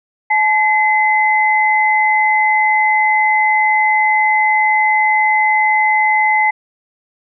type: tone pair together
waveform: sine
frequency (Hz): 858 / 2045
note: A5 / C7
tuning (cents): -44 / -40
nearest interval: octave + minor third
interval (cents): 1504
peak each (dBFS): -13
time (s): 0.3-6.51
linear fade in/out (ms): 10
effects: none